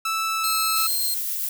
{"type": "tone with pitch glide", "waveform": "sawtooth", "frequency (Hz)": [1316, 1306.9], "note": ["E6", "E6"], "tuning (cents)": [-3, -15], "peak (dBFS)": -19, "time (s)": [0.05, 0.87], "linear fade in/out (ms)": 5, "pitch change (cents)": -12, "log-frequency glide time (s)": [0.33, 0.55]}
{"type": "tone", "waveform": "15% pulse", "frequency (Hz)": 4186, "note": "C8", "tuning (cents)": 0, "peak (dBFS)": -17, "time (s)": [0.44, 1.14], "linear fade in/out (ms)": 0}
{"type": "noise with tremolo", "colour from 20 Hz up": "violet", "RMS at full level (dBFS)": -26, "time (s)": [0.76, 1.49], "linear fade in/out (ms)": 2, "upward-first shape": "triangle", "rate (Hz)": 7.7, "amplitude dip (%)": 25}
{"effects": []}